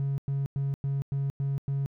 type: tone bursts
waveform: triangle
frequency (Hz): 138.4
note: C#3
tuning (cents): -2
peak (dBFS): -23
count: 7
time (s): 0-1.86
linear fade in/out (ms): 0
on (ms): 180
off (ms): 100
effects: tanh soft clip ceiling -21 dBFS